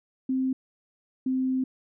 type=tone pair in turn; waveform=sine; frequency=261.3 / 259.8 Hz; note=C4 / C4; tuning=-2 / -12 cents; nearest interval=unison; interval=10 cents; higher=first; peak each=-23 dBFS; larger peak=neither; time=0.29-0.53 / 1.26-1.64 s; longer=second; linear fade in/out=5 ms; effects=none